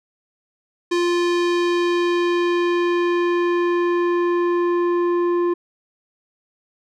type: tone with low-pass filter sweep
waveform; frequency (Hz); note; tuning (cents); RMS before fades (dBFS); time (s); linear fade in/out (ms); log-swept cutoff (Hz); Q
square; 348.8; F4; -2; -19; 0.91-5.54; 10; 5700 to 970; 0.93
effects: none